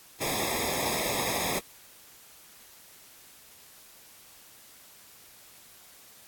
pink noise with comb filter, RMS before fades -30 dBFS, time 0.2-1.6 s, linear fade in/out 20 ms, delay 0.68 ms, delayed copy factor -0.95, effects white hiss -53 dBFS RMS until 6.27 s + AAC 64 kbps

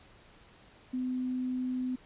sine tone, 254.1 Hz, B3, 49 cents sharp, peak -30 dBFS, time 0.93-1.96 s, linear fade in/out 10 ms, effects pink hiss -58 dBFS RMS until 2.05 s + resampled to 8000 Hz

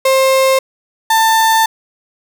35% pulse tone pair in turn, 530 / 891.4 Hz, C5 / A5, +22 / +22 cents, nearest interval major sixth, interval 900 cents, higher second, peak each -7 dBFS, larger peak neither, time 0.05-0.59 / 1.1-1.66 s, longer second, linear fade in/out 5 ms, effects none

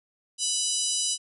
harmonic tone with a mistuned harmonic, 987.8 Hz, B5, in tune, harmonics 3 / 4 / 5 / 6 / 7 / 8 / 9 / 10, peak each -33 / -34 / -33 / -31 / -36 / -32 / -34 / -33 dBFS, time 0.38-1.18 s, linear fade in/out 50 ms, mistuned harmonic 8, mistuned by -55 cents, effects none

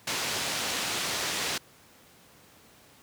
white low-pass noise, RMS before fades -31 dBFS, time 0.07-1.58 s, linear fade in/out 5 ms, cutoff 5700 Hz, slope 12 dB/octave, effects pink hiss -56 dBFS RMS until 3.02 s + high-pass 100 Hz 12 dB/octave

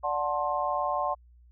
sine chord, D dominant seventh, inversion none, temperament just, 587.3 / 734.2 / 881 / 1057.2 Hz, D5 / F#5 / A5 / C6, 0 / -14 / +2 / +18 cents, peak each -32 / -31 / -33 / -30 dBFS, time 0.03-1.15 s, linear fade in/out 20 ms, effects added 60 Hz sine -53 dBFS peak until 1.51 s

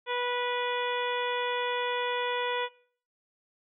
harmonic tone, 490 Hz, B4, 14 cents flat, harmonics 1 / 2 / 3 / 4 / 5 / 6 / 7, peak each -32 / -33 / -38 / -37 / -38 / -43 / -39 dBFS, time 0.06-2.69 s, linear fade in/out 50 ms, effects noise-tail reverb RT60 0.5 s tail -20 dB re dry

